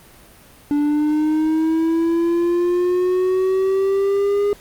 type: linear sweep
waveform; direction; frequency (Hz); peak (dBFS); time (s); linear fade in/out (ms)
triangle; up; 290 to 410; -13; 0.71-4.53; 0
effects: pink hiss -46 dBFS RMS until 4.6 s + Opus 32 kbps